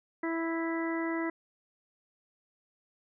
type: harmonic tone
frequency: 329.6 Hz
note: E4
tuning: in tune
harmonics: 1 / 2 / 3 / 4 / 5 / 6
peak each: -31 / -40 / -40 / -43 / -44 / -39 dBFS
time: 0.23-1.3 s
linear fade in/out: 5 ms
effects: none